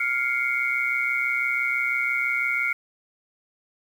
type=tone cluster; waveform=sine; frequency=1401 / 2112 / 2238 Hz; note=F6 / C7 / C#7; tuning=+5 / +16 / +16 cents; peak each=-28 / -26 / -25 dBFS; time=0-2.73 s; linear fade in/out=5 ms; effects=8-bit